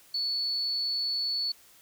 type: tone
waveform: sine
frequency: 4435 Hz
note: C#8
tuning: in tune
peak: -27 dBFS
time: 0.14-1.52 s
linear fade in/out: 5 ms
effects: white hiss -57 dBFS RMS until 1.81 s